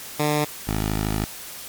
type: tone pair in turn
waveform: 10% pulse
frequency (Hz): 149.5 / 52.86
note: D3 / G#1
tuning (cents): +31 / +31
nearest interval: octave + tritone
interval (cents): 1800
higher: first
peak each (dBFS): -11 / -14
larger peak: first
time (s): 0.19-0.45 / 0.67-1.25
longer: second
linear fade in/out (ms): 10
effects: white hiss -37 dBFS RMS until 1.68 s + MP3 96 kbps